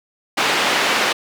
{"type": "band-pass noise", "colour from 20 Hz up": "white", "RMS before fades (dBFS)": -18, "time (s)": [0.37, 1.13], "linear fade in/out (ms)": 10, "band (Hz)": [260, 2900], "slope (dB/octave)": 12, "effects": []}